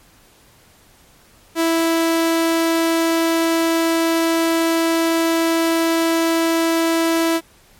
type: tone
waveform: sawtooth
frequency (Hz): 329.6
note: E4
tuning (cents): 0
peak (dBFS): -11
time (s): 1.55-7.41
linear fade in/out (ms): 50
effects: pink hiss -51 dBFS RMS until 7.79 s + MP3 64 kbps